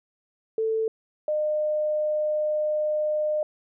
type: tone pair in turn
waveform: sine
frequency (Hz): 443.3 / 607.7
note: A4 / D#5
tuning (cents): +13 / -41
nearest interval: perfect fourth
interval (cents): 546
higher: second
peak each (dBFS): -22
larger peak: neither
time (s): 0.58-0.88 / 1.28-3.43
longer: second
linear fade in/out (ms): 2
effects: none